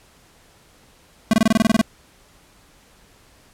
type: tone bursts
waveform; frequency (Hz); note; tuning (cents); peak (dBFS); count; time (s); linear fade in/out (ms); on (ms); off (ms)
square; 221.1; A3; +9; -12; 11; 1.31-1.814; 2; 24; 24
effects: pink hiss -53 dBFS RMS until 3.53 s + low-pass 12000 Hz 12 dB/octave